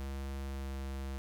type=tone with pitch glide; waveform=square; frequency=68.1 to 67.51 Hz; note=C#2 to C#2; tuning=-30 to -45 cents; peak=-38 dBFS; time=0-1.18 s; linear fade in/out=0 ms; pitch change=-15 cents; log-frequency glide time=0.46-0.74 s; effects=none